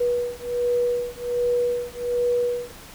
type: beating tone pair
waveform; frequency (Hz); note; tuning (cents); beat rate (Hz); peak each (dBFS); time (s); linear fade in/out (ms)
sine; 484.8 / 486.1; B4 / B4; -32 / -28; 1.3; -24; 0-2.72; 10
effects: pink hiss -43 dBFS RMS until 2.94 s